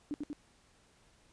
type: tone with echo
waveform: sine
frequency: 294.2 Hz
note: D4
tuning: 3 cents sharp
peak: -33 dBFS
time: 0.11-0.14 s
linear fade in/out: 0 ms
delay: 95 ms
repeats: 2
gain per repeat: -2 dB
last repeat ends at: 0.33 s
effects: pink hiss -66 dBFS RMS until 1.32 s + resampled to 22050 Hz